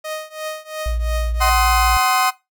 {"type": "tone with tremolo", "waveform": "sawtooth", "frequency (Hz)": 622.3, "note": "D#5", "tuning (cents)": 0, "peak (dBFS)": -19, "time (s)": [0.04, 1.5], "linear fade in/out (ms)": 10, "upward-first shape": "triangle", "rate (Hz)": 2.9, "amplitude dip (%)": 95}
{"type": "tone", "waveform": "sine", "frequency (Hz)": 57.7, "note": "A#1", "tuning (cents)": -17, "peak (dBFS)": -18, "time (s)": [0.86, 1.97], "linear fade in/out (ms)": 0}
{"type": "chord", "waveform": "35% pulse", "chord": "C diminished", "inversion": "second", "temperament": "just", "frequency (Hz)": [753.5, 1046.5, 1255.8], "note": ["Gb5", "C6", "Eb6"], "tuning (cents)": [31, 0, 16], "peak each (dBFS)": [-17, -17, -19], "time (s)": [1.4, 2.31], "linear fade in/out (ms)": 20}
{"effects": ["noise-tail reverb RT60 0.2 s tail -18 dB re dry"]}